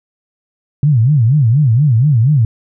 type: tone with vibrato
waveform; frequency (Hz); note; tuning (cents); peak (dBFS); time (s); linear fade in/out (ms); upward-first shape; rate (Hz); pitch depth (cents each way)
sine; 130; C3; -11; -7; 0.83-2.45; 2; sine; 4.2; 290
effects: none